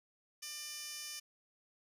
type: tone with high-pass filter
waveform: 15% pulse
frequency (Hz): 597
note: D5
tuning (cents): +28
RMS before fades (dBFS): -45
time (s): 0.42-1.2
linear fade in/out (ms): 10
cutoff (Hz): 4200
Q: 1.5
effects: resampled to 32000 Hz